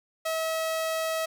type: tone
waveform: sawtooth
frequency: 644 Hz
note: E5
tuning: 41 cents flat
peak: -23 dBFS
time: 0.25-1.26 s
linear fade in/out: 10 ms
effects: none